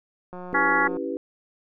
click train, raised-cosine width 1 ms, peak -25 dBFS, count 116, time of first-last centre 0.33-0.969 s, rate 180 Hz
sine chord, C# half-diminished seventh, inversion none, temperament equal, 277.2 / 329.6 / 392 / 493.9 Hz, C#4 / E4 / G4 / B4, 0 / 0 / 0 / 0 cents, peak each -32 dBFS, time 0.53-1.17 s, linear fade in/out 0 ms
harmonic tone, 280 Hz, C#4, 18 cents sharp, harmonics 3 / 4 / 5 / 6 / 7, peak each -25 / -25 / -25 / -25 / -25 dBFS, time 0.54-0.88 s, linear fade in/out 10 ms
effects none

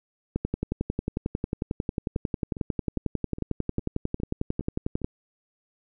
two click trains, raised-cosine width 3 ms, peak -13 / -23 dBFS, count 53 / 8, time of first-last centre 0.36-5.045 / 2.16-5.017 s, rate 11.1 / 2.45 Hz, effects none

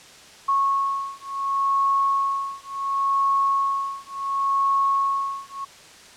sine beating tone pair, 1099 / 1099.7 Hz, C#6 / C#6, -15 / -14 cents, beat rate 0.7 Hz, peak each -23 dBFS, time 0.48-5.65 s, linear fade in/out 10 ms, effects white hiss -46 dBFS RMS until 6.16 s + low-pass 7000 Hz 12 dB/octave

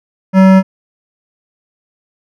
sine tone with hard clipping, 190 Hz, F#3, 46 cents sharp, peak -5 dBFS, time 0.33-0.63 s, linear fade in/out 50 ms, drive 16 dB, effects none

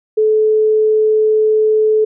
sine tone, 432.5 Hz, A4, 30 cents flat, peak -9 dBFS, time 0.17-2.05 s, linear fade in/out 10 ms, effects none

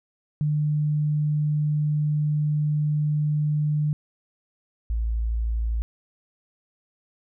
sine tone pair in turn, 150 / 56.32 Hz, D3 / A1, +37 / +41 cents, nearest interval octave + perfect fourth, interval 1696 cents, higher first, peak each -20 / -22 dBFS, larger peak first, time 0.41-3.93 / 4.9-5.82 s, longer first, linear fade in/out 0 ms, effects none

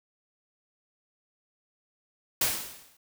white noise with exponential decay, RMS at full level -23 dBFS, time 2.41-2.97 s, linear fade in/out 5 ms, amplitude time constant 120 ms, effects none

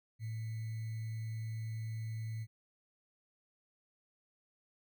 sine tone with sample-and-hold, 111.3 Hz, A2, 20 cents sharp, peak -37 dBFS, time 0.19-2.47 s, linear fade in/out 50 ms, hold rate 2100 Hz, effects none

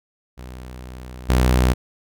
sawtooth tone with level steps, 62.7 Hz, B1, 27 cents sharp, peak -30 / -10 dBFS, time 0.37-1.74 s, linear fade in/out 20 ms, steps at 1.29 s, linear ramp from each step 2 ms, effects none

